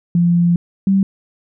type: tone pair in turn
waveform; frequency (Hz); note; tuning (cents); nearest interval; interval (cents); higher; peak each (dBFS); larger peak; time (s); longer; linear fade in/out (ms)
sine; 172.7 / 194.22; F3 / G3; -19 / -16; major second; 203; second; -10; neither; 0.15-0.56 / 0.87-1.03; first; 2
effects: none